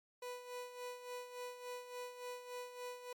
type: tone with tremolo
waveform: 30% pulse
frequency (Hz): 493.9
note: B4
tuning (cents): 0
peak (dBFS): -40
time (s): 0.22-3.13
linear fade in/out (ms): 5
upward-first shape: sine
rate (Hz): 3.5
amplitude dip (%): 65
effects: MP3 96 kbps

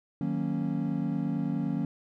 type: chord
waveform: triangle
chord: D# minor seventh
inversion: none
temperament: equal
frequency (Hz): 155.56 / 185 / 233.1 / 277.2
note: D#3 / F#3 / A#3 / C#4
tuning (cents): 0 / 0 / 0 / 0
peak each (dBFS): -31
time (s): 0.21-1.85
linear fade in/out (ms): 2
effects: none

